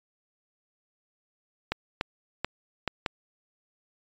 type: clicks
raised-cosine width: 0.3 ms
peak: -11 dBFS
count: 5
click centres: 1.72 / 2.011 / 2.446 / 2.877 / 3.062 s
effects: resampled to 16000 Hz